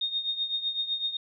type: tone with tremolo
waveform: sine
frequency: 3692 Hz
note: A#7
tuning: 17 cents flat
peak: -24 dBFS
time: 0.01-1.17 s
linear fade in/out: 5 ms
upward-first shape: triangle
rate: 7.9 Hz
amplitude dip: 80%
effects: none